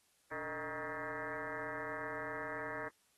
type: tone with frequency modulation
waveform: sine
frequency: 1108.7 Hz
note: C#6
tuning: in tune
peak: -40 dBFS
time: 0.31-2.89 s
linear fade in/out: 10 ms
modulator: 164 Hz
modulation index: 4.8
effects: white hiss -73 dBFS RMS until 3.17 s + AAC 32 kbps